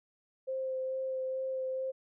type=tone with vibrato; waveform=sine; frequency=523.3 Hz; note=C5; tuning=in tune; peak=-32 dBFS; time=0.47-1.92 s; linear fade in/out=20 ms; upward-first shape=sine; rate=2.3 Hz; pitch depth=11 cents each way; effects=none